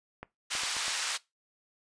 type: clicks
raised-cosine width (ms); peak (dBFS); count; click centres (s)
0.5; -25; 5; 0.23 / 0.552 / 0.635 / 0.767 / 0.881
type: band-pass noise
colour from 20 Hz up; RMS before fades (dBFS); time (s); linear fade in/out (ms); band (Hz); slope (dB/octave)
white; -33; 0.5-1.18; 20; 980 to 6400; 12
effects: noise-tail reverb RT60 0.2 s tail -20 dB re dry + resampled to 22050 Hz